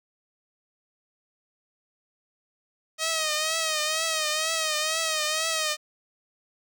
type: tone with vibrato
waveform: 5% pulse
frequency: 629 Hz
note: D#5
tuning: 19 cents sharp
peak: -13 dBFS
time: 2.98-5.77 s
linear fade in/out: 50 ms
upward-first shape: triangle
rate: 2.1 Hz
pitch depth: 72 cents each way
effects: none